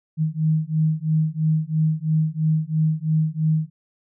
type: beating tone pair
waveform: sine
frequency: 155.56 / 158.56 Hz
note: D#3 / D#3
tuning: 0 / +33 cents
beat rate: 3 Hz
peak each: -21 dBFS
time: 0.17-3.7 s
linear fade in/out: 50 ms
effects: none